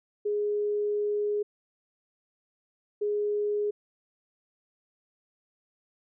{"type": "tone pair in turn", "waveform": "sine", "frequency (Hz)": [415.3, 415.3], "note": ["G#4", "G#4"], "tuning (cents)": [0, 0], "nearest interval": "unison", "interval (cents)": 0, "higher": "neither", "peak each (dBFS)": -25, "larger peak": "neither", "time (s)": [[0.25, 1.43], [3.01, 3.71]], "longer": "first", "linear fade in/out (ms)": 10, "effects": []}